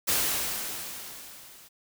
white noise with level ramp, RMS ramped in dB -24 to -52 dBFS, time 0.07-1.69 s, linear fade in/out 20 ms, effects none

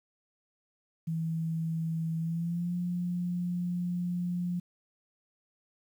sine tone with pitch glide, 162.9 to 176.62 Hz, E3 to F3, -20 to +20 cents, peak -29 dBFS, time 1.07-4.6 s, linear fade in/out 10 ms, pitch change +140 cents, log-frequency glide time 2.19-2.75 s, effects 10-bit

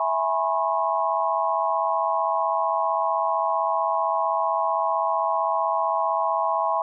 sine chord, C# minor seventh, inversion first, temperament equal with one note detuned, 659.3 / 830.6 / 987.8 / 1083.4 Hz, E5 / G#5 / B5 / C#6, 0 / 0 / 0 / -40 cents, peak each -26 dBFS, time 0-6.82 s, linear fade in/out 2 ms, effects none

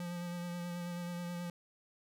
square tone with vibrato, 174.61 Hz, F3, in tune, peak -39 dBFS, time 0-1.5 s, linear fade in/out 2 ms, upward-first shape sine, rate 9.3 Hz, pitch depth 20 cents each way, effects none

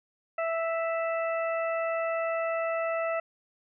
harmonic tone, 659.3 Hz, E5, in tune, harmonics 1 / 2 / 3 / 4, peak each -28 / -34 / -38 / -40 dBFS, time 0.38-3.2 s, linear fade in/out 5 ms, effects none

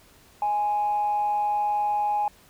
sine tone with amplitude modulation, 830.6 Hz, G#5, in tune, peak -19 dBFS, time 0.42-2.28 s, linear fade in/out 2 ms, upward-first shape sine, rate 203 Hz, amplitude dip 35%, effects tanh soft clip ceiling -17 dBFS + pink hiss -55 dBFS RMS until 2.49 s

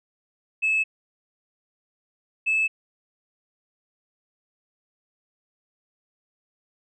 sine tone pair in turn, 2600 / 2611 Hz, E7 / E7, -24 / -17 cents, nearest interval unison, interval 7 cents, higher second, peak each -18 dBFS, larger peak neither, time 0.62-0.84 / 2.46-2.68 s, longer neither, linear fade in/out 20 ms, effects tanh soft clip ceiling -16 dBFS

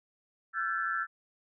sine tone cluster, 1344 / 1470 / 1562 / 1735 Hz, E6 / F#6 / G6 / A6, +33 / -12 / -7 / -25 cents, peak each -32 / -39 / -37 / -35 dBFS, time 0.53-1.07 s, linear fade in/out 50 ms, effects none

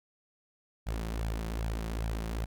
sawtooth tone with flanger, 55.4 Hz, A1, 13 cents sharp, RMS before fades -34 dBFS, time 0.86-2.46 s, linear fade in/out 20 ms, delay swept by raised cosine 1.2 to 5.6 ms, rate 2.5 Hz, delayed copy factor +0.6, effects none

